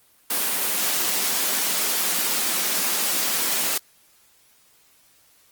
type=high-pass noise; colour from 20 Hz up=white; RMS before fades=-23 dBFS; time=0.3-3.78 s; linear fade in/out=5 ms; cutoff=170 Hz; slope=48 dB/octave; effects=white hiss -58 dBFS RMS until 5.51 s + Opus 24 kbps